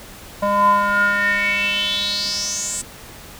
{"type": "tone with band-pass filter sweep", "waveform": "square", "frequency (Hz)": 203, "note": "G#3", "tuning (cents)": -39, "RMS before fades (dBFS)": -19, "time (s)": [0.42, 2.82], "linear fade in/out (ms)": 10, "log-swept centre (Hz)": [790, 8200], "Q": 7, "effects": ["pink hiss -39 dBFS RMS until 3.39 s"]}